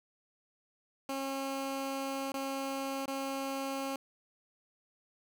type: tone with dropouts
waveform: 15% pulse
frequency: 271.4 Hz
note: C#4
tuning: 36 cents flat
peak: -28 dBFS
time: 1.09-3.96 s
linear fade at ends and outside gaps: 2 ms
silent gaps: 2.32-2.341 / 3.058-3.079 s
effects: none